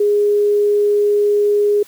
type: tone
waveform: sine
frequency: 412.9 Hz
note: G#4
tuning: 10 cents flat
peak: -11 dBFS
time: 0-1.83 s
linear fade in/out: 5 ms
effects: white hiss -45 dBFS RMS until 1.87 s